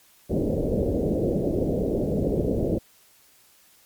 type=low-pass noise; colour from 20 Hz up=white; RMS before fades=-24 dBFS; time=0.29-2.79 s; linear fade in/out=20 ms; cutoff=560 Hz; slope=48 dB/octave; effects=white hiss -57 dBFS RMS until 3.85 s + MP3 96 kbps